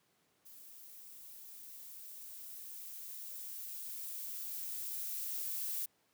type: noise with level ramp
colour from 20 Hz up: violet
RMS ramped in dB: -55 to -38 dBFS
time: 0.45-5.86 s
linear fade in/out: 10 ms
effects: pink hiss -74 dBFS RMS until 6.13 s + high-pass 150 Hz 12 dB/octave